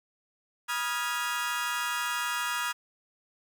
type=chord; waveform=30% pulse; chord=F half-diminished seventh; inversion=second; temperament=equal with one note detuned; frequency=971.4 / 1244.5 / 1396.9 / 1661.2 Hz; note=Cb6 / Eb6 / F6 / Ab6; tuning=-29 / 0 / 0 / 0 cents; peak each=-32 dBFS; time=0.68-2.73 s; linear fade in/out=20 ms; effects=none